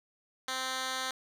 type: tone with band-pass filter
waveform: 10% pulse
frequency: 260 Hz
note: C4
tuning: 11 cents flat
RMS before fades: -35 dBFS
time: 0.48-1.11 s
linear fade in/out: 2 ms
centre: 3900 Hz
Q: 0.65
effects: none